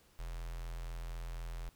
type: tone with notch filter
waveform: square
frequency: 42 Hz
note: E1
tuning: 33 cents sharp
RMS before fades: -42 dBFS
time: 0.19-1.69 s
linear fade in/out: 0 ms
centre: 250 Hz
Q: 0.52
effects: pink hiss -67 dBFS RMS until 1.75 s